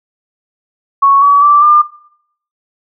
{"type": "tone with pitch steps", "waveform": "sine", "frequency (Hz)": [1108.7, 1137.9, 1167.9, 1198.6], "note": ["C#6", "C#6", "D6", "D6"], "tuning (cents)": [0, 45, -10, 35], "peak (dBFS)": -4, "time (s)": [1.02, 1.82], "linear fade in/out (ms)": 10, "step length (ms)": 200, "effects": ["noise-tail reverb RT60 0.7 s tail -21 dB re dry"]}